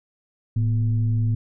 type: tone with frequency modulation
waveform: sine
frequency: 110.7 Hz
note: A2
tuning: 11 cents sharp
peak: -18 dBFS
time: 0.56-1.35 s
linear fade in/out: 5 ms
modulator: 133 Hz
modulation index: 0.4
effects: none